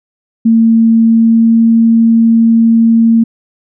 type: tone with pitch glide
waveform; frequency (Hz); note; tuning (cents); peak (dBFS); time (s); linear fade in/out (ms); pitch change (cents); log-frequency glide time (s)
sine; 226.7 to 228.1; A#3 to A#3; -48 to -37; -4; 0.45-3.24; 10; +11; 1-1.6
effects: none